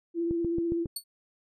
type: tone with vibrato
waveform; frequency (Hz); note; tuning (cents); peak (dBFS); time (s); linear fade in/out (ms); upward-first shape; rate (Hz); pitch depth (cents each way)
sine; 337.8; E4; +42; -26; 0.14-0.87; 50; triangle; 16; 25
type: click train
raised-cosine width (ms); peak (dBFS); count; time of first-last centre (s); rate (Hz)
3; -21; 5; 0.31-0.858; 7.3
type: tone with exponential decay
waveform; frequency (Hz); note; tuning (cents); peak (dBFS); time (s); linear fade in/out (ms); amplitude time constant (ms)
15% pulse; 4435; C#8; 0; -22; 0.96-1.04; 5; 17
effects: resampled to 32000 Hz